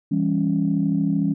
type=chord; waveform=sine; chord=C# diminished; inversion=first; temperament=just; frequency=166.31 / 199.57 / 277.2 Hz; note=E3 / G3 / C#4; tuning=+16 / +31 / 0 cents; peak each=-22 dBFS; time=0.11-1.34 s; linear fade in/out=10 ms; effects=tanh soft clip ceiling -9 dBFS